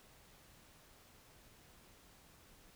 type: silence
effects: pink hiss -63 dBFS RMS until 2.75 s